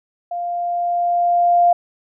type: tone with level ramp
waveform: sine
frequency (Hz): 698.5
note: F5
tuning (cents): 0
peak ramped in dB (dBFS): -22 to -9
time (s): 0.31-1.73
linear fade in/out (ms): 5
effects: none